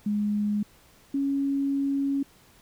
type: tone pair in turn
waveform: sine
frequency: 207.7 / 277.2 Hz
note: G#3 / C#4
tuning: 0 / 0 cents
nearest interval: perfect fourth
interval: 500 cents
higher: second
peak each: -23 dBFS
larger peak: neither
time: 0.06-0.63 / 1.14-2.23 s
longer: second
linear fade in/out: 5 ms
effects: pink hiss -57 dBFS RMS until 2.61 s